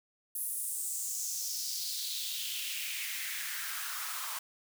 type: noise with high-pass filter sweep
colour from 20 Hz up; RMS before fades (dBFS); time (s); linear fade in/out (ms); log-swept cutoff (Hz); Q
white; -37; 0.35-4.39; 5; 11000 to 1000; 3.2
effects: none